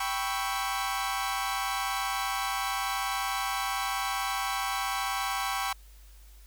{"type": "chord", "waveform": "sawtooth", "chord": "C# half-diminished seventh", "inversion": "second", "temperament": "equal", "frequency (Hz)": [784, 987.8, 1108.7, 1318.5], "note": ["G5", "B5", "C#6", "E6"], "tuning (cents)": [0, 0, 0, 0], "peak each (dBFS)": [-29, -32, -30, -34], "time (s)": [0, 5.73], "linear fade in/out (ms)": 5, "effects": ["added 50 Hz sine -49 dBFS peak until 6.46 s", "white hiss -60 dBFS RMS until 6.46 s"]}